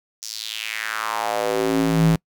square tone with high-pass filter sweep, 55 Hz, A1, in tune, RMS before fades -22 dBFS, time 0.22-2.16 s, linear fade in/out 5 ms, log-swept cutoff 5900 to 130 Hz, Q 3.2, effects noise-tail reverb RT60 0.1 s tail -26 dB re dry

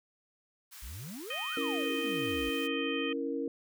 white high-pass noise, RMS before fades -49 dBFS, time 0.71-2.68 s, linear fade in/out 20 ms, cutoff 980 Hz, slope 24 dB/octave
triangle exponential two-way sweep, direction up then down, 49.22 to 1531 to 49.22 Hz, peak -39 dBFS, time 0.82-2.5 s, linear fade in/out 10 ms, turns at 1.54 s
harmonic tone, 622.3 Hz, D#5, in tune, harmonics 2 / 3 / 4 / 5, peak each -43 / -42 / -38 / -39 dBFS, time 1.3-3.13 s, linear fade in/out 5 ms
sine chord, A# diminished, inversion first, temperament equal, 277.2 / 329.6 / 466.2 Hz, C#4 / E4 / A#4, 0 / 0 / 0 cents, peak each -35 / -38 / -35 dBFS, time 1.57-3.48 s, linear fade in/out 2 ms
effects none

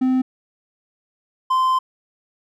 triangle tone pair in turn, 258 / 1036.5 Hz, C4 / C6, -24 / -17 cents, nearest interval 2 octaves, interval 2407 cents, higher second, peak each -13 dBFS, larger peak neither, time 0.01-0.22 / 1.5-1.79 s, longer second, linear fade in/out 10 ms, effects none

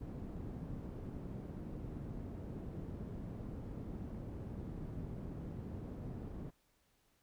white low-pass noise, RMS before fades -45 dBFS, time 0-6.51 s, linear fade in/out 20 ms, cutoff 220 Hz, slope 12 dB/octave, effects pink hiss -75 dBFS RMS until 7.22 s

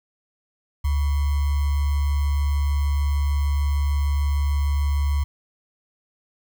sine tone with sample-and-hold, 71.7 Hz, D2, 41 cents flat, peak -18 dBFS, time 0.84-5.24 s, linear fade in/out 10 ms, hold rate 1050 Hz, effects none

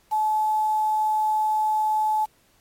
sine tone with quantisation, 861 Hz, A5, 38 cents flat, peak -19 dBFS, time 0.11-2.26 s, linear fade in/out 20 ms, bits 7, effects pink hiss -61 dBFS RMS until 2.6 s + MP3 64 kbps

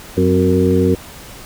harmonic tone with a mistuned harmonic, 92.5 Hz, F#2, in tune, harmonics 1 / 2 / 3 / 4 / 5, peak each -17 / -17 / -17 / -17 / -17 dBFS, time 0.17-0.95 s, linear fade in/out 5 ms, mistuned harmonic 3, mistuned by -75 cents, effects pink hiss -36 dBFS RMS until 1.45 s

